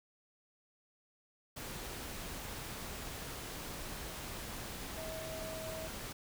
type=tone in noise; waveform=sine; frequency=640 Hz; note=D#5; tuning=49 cents sharp; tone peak=-43 dBFS; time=4.97-5.88 s; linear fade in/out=10 ms; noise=pink; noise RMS=-44 dBFS; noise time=1.56-6.13 s; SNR=-2 dB; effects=none